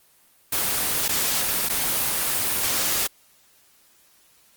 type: noise with dropouts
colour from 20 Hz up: white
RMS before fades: -23 dBFS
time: 0.52-3.07 s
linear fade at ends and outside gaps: 5 ms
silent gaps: 1.082-1.09 / 1.688-1.696 s
effects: white hiss -58 dBFS RMS until 4.56 s + Opus 24 kbps